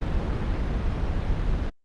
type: noise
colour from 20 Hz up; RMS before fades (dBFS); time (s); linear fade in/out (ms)
brown; -25; 0.01-1.7; 10
effects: low-pass 4000 Hz 12 dB/octave + Opus 32 kbps

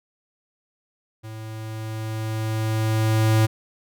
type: tone with level ramp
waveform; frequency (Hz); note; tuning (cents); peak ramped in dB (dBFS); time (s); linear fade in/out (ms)
square; 110; A2; 0; -35 to -15; 1.23-3.47; 20
effects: none

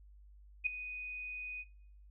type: tone with ADSR envelope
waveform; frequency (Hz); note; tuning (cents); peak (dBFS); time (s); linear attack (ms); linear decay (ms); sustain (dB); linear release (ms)
sine; 2489; D#7; 0; -26; 0.64-1.65; 25; 4; -14; 47
effects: noise-tail reverb RT60 0.7 s tail -22 dB re dry + added 50 Hz sine -55 dBFS peak until 2.1 s

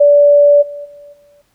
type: tone with level steps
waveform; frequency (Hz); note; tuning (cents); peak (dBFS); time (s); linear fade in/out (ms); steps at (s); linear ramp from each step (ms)
sine; 579; D5; -25; -4 / -24 / -34 / -45; 0-1.42; 10; 0.61 / 0.84 / 1.12; 20
effects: pink hiss -60 dBFS RMS until 1.54 s

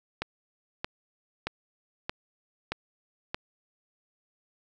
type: click train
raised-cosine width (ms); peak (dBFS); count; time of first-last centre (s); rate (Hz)
0.3; -14; 6; 0.22-3.345; 1.6
effects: none

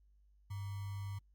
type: tone with sample-and-hold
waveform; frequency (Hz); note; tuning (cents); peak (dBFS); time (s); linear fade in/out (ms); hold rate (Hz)
sine; 99.4; G2; +25; -39; 0.5-1.19; 10; 1050
effects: added 50 Hz sine -64 dBFS peak until 1.34 s + Opus 48 kbps

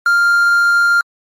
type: tone with quantisation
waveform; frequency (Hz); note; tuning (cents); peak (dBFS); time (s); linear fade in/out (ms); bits
triangle; 1396.9; F6; 0; -7; 0.06-1.01; 2; 6
effects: MP3 64 kbps

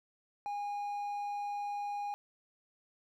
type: tone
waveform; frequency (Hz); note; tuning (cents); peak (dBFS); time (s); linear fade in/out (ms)
triangle; 818; G#5; -26; -33; 0.46-2.14; 0
effects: none

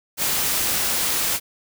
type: noise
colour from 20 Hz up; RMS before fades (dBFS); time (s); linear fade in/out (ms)
white; -22; 0.17-1.4; 50
effects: none

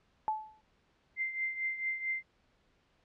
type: tone with exponential decay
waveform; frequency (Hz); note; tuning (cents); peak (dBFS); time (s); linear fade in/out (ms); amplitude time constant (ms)
sine; 866; A5; -28; -26; 0.28-0.61; 0; 71
type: tone with tremolo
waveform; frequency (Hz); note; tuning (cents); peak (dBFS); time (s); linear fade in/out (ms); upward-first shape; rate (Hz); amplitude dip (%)
sine; 2086; C7; -6; -29; 1.16-2.23; 50; triangle; 4.5; 75
effects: pink hiss -71 dBFS RMS until 3.04 s + low-pass 4000 Hz 12 dB/octave

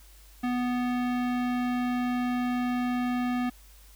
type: tone with low-pass filter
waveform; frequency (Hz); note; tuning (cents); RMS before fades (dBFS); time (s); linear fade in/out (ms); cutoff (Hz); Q
square; 246.9; B3; 0; -28; 0.43-3.5; 10; 2600; 0.94
effects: added 50 Hz sine -51 dBFS peak until 3.95 s + white hiss -57 dBFS RMS until 3.95 s

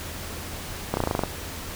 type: slowing click train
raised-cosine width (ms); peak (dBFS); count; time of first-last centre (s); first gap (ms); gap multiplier
1; -9; 9; 0.94-1.236; 31; 1.05
effects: added 83 Hz sine -41 dBFS peak until 1.75 s + pink hiss -36 dBFS RMS until 1.75 s

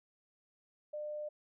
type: tone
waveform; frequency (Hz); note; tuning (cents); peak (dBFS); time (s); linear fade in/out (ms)
sine; 600; D5; +37; -38; 0.93-1.29; 10
effects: none

